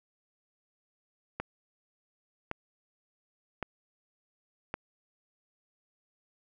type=click train; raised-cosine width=0.5 ms; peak=-18 dBFS; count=4; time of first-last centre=1.4-4.741 s; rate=0.898 Hz; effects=none